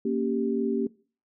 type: chord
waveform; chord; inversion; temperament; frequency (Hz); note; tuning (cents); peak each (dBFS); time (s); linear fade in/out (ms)
sine; G diminished; first; equal; 233.1 / 277.2 / 392; Bb3 / Db4 / G4; 0 / 0 / 0; -27 / -30 / -28; 0.05-0.87; 5
effects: noise-tail reverb RT60 0.4 s tail -21 dB re dry